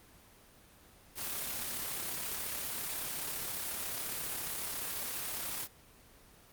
white noise with amplitude modulation, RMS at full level -36 dBFS, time 1.15-5.68 s, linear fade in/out 50 ms, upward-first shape sine, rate 34.4 Hz, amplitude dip 35%, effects pink hiss -59 dBFS RMS until 6.52 s + Opus 24 kbps

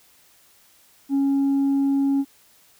sine tone with tanh clipping, 276.1 Hz, C#4, 7 cents flat, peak -18 dBFS, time 1.09-2.25 s, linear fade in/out 50 ms, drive 1 dB, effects white hiss -56 dBFS RMS until 2.79 s

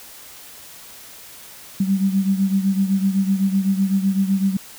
sine beating tone pair, 192.4 / 200.3 Hz, G3 / G3, -32 / +38 cents, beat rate 7.9 Hz, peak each -17 / -22 dBFS, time 1.8-4.57 s, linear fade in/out 5 ms, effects white hiss -41 dBFS RMS until 4.78 s

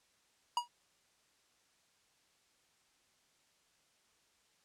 square tone with exponential decay, 960 Hz, B5, 49 cents flat, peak -27 dBFS, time 0.57-0.68 s, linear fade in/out 2 ms, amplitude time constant 23 ms, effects white hiss -72 dBFS RMS until 4.64 s + low-pass 8000 Hz 12 dB/octave

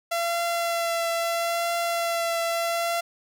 sawtooth tone with vibrato, 678 Hz, E5, 49 cents sharp, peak -20 dBFS, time 0.11-3.01 s, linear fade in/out 10 ms, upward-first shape triangle, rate 0.76 Hz, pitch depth 17 cents each way, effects none

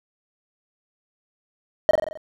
triangle tone with echo, 623 Hz, D#5, 2 cents sharp, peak -8 dBFS, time 1.89-1.91 s, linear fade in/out 0 ms, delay 44 ms, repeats 6, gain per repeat -4 dB, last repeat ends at 2.174 s, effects none

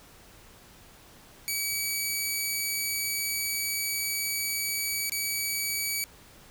10% pulse tone with dropouts, 2279 Hz, C#7, 47 cents sharp, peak -19 dBFS, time 1.48-6.04 s, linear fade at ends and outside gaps 0 ms, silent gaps 5.096-5.12 s, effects pink hiss -53 dBFS RMS until 6.5 s

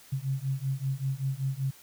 sine beating tone pair, 132.2 / 137.4 Hz, C3 / C#3, +18 / -15 cents, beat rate 5.2 Hz, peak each -31 dBFS, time 0.12-1.71 s, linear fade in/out 10 ms, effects white hiss -54 dBFS RMS until 1.82 s

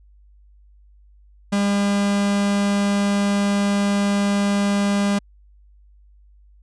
45% pulse tone, 201.5 Hz, G3, 48 cents sharp, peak -17 dBFS, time 1.52-5.19 s, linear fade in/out 10 ms, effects added 50 Hz sine -48 dBFS peak until 6.62 s + resampled to 22050 Hz

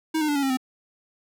square tone with pitch steps, 317.1 / 304.4 / 292.1 / 280.4 / 269.1 / 258.3 Hz, D#4 / D#4 / D4 / C#4 / C4 / C4, +33 / -38 / -9 / +20 / +49 / -22 cents, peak -22 dBFS, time 0.14-0.572 s, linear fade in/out 10 ms, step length 72 ms, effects none

